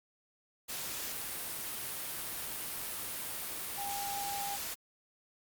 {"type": "tone in noise", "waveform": "sine", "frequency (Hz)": 803, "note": "G5", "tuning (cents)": 41, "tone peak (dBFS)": -37, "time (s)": [3.77, 4.57], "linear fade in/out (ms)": 20, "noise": "white", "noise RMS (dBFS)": -39, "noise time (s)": [0.68, 4.75], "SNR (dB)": -1, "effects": ["Opus 48 kbps"]}